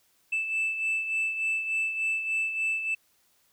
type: beating tone pair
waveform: sine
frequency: 2637 / 2640.4 Hz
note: E7 / E7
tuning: 0 / +2 cents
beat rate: 3.4 Hz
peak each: -25 / -32 dBFS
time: 0.32-2.95 s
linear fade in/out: 10 ms
effects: tanh soft clip ceiling -23 dBFS + white hiss -67 dBFS RMS until 3.52 s